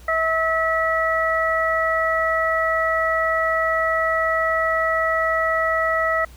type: harmonic tone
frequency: 648 Hz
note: E5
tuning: 30 cents flat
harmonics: 1 / 2 / 3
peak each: -22 / -22 / -22 dBFS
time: 0.08-6.25 s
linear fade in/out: 5 ms
effects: added 60 Hz sine -41 dBFS peak until 6.36 s + pink hiss -50 dBFS RMS until 6.36 s